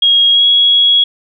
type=tone with pitch glide; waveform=sine; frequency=3279 to 3329 Hz; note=G#7 to G#7; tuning=-23 to +3 cents; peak=-6 dBFS; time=0.02-1.04 s; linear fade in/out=5 ms; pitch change=+26 cents; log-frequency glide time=0.31-0.45 s; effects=none